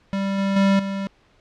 square tone with level steps, 196 Hz, G3, in tune, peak -22 / -20 / -15 / -25 dBFS, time 0.13-1.07 s, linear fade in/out 0 ms, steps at 0.38 / 0.56 / 0.79 s, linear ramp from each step 5 ms, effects pink hiss -58 dBFS RMS until 1.4 s + low-pass 4000 Hz 12 dB/octave

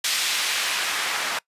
white noise with band-pass filter sweep, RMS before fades -25 dBFS, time 0.04-1.39 s, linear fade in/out 5 ms, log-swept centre 3400 to 1300 Hz, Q 0.81, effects noise-tail reverb RT60 0.1 s tail -23 dB re dry + resampled to 32000 Hz

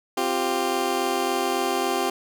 20% pulse chord, C suspended fourth, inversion none, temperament just, 261.6 / 348.8 / 392.4 Hz, C4 / F4 / G4, 0 / -2 / +2 cents, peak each -25 / -22 / -21 dBFS, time 0.17-2.1 s, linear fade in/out 5 ms, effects none

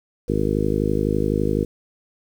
harmonic tone, 51.91 Hz, G#1, in tune, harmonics 1 / 2 / 3 / 4 / 5 / 6 / 7 / 8 / 9, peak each -27 / -27 / -27 / -27 / -27 / -27 / -27 / -27 / -27 dBFS, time 0.28-1.65 s, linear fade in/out 10 ms, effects 8-bit

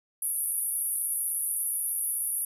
pink band-pass noise, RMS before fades -30 dBFS, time 0.22-2.45 s, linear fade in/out 5 ms, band 9800 to 12000 Hz, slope 96 dB/octave, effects none

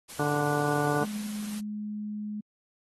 white noise, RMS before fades -43 dBFS, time 0.08-1.61 s, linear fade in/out 20 ms
harmonic tone, 146.7 Hz, D3, 2 cents flat, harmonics 1 / 2 / 3 / 4 / 5 / 6 / 7 / 8 / 10, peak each -31 / -32 / -32 / -36 / -33 / -36 / -41 / -36 / -35 dBFS, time 0.19-1.04 s, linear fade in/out 5 ms
sine tone, 210 Hz, G#3, 19 cents sharp, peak -32 dBFS, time 1-2.41 s, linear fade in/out 10 ms
effects AAC 32 kbps

